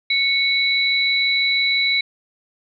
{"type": "tone pair together", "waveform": "sine", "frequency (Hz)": [2217, 3943], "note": ["C#7", "B7"], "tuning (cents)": [0, -4], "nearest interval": "minor seventh", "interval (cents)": 996, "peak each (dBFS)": [-18, -19], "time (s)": [0.1, 2.01], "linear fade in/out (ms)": 5, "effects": []}